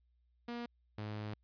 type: tone pair in turn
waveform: sawtooth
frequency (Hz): 238 / 106.02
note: A#3 / G#2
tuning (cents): +36 / +36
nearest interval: octave + major second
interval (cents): 1400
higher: first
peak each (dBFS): -36 / -36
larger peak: neither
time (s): 0.48-0.66 / 0.98-1.34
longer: second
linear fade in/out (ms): 5
effects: added 60 Hz sine -70 dBFS peak until 1.43 s + resampled to 11025 Hz